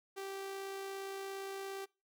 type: tone with amplitude modulation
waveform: sawtooth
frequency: 390.1 Hz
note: G4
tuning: 8 cents flat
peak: -36 dBFS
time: 0.16-1.86 s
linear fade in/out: 20 ms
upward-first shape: sine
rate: 57.3 Hz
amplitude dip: 25%
effects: noise-tail reverb RT60 0.3 s tail -25 dB re dry